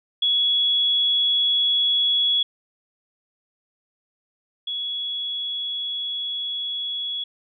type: tone pair in turn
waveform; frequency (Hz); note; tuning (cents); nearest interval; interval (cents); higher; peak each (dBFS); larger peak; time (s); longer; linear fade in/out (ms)
sine; 3365 / 3365; G#7 / G#7; +22 / +22; unison; 0; neither; -17 / -25; first; 0.22-2.43 / 4.67-7.24; second; 5
effects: none